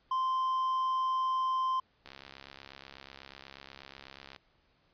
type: tone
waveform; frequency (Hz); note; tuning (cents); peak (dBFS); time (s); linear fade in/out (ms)
triangle; 1041; C6; -9; -26; 0.11-1.8; 5
type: click train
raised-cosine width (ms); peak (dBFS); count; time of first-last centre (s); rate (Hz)
0.2; -29; 158; 2.06-4.362; 68.2
effects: pink hiss -70 dBFS RMS until 4.93 s + resampled to 11025 Hz